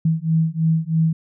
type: beating tone pair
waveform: sine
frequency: 160 / 163.1 Hz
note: D#3 / E3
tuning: +49 / -18 cents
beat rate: 3.1 Hz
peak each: -19 / -19 dBFS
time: 0.05-1.13 s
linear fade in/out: 5 ms
effects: none